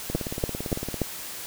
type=two click trains; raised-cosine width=2 ms; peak=-10 / -17 dBFS; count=4 / 16; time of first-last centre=0.15-1.017 / 0.1-0.943 s; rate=3.46 / 17.8 Hz; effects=white hiss -37 dBFS RMS until 1.46 s